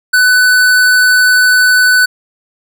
sine tone with hard clipping, 1498 Hz, F#6, 21 cents sharp, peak -7 dBFS, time 0.13-2.06 s, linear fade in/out 10 ms, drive 17 dB, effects none

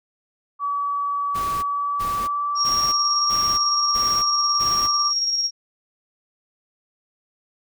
sine tone with pitch glide, 1142 to 1174.8 Hz, D6 to D6, -49 to 0 cents, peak -21 dBFS, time 0.59-5.13 s, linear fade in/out 50 ms, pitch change +49 cents, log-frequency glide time 1.63-3.14 s
pink noise bursts, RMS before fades -34 dBFS, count 6, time 1.34-4.88 s, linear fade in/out 20 ms, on 290 ms, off 360 ms
sine tone with tremolo, 5588 Hz, F8, in tune, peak -18 dBFS, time 2.55-5.51 s, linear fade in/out 50 ms, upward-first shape square, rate 18 Hz, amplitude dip 30%
effects none

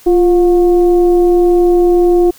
sine tone with frequency modulation, 349.2 Hz, F4, in tune, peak -6 dBFS, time 0.06-2.31 s, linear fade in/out 10 ms, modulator 370 Hz, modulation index 0.43, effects white hiss -42 dBFS RMS until 2.38 s

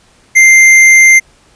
sine tone with tanh clipping, 2093 Hz, C7, in tune, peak -3 dBFS, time 0.35-1.2 s, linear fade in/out 20 ms, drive 16 dB, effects pink hiss -47 dBFS RMS until 1.55 s + resampled to 22050 Hz

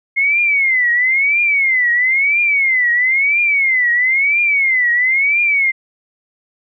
sine tone with vibrato, 2137 Hz, C7, 36 cents sharp, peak -11 dBFS, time 0.16-5.72 s, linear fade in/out 20 ms, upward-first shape triangle, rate 1 Hz, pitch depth 220 cents each way, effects none

